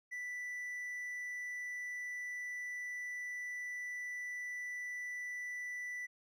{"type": "tone", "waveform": "triangle", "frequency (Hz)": 1975.5, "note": "B6", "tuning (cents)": 0, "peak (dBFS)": -38, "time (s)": [0.11, 6.07], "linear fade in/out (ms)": 20, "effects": []}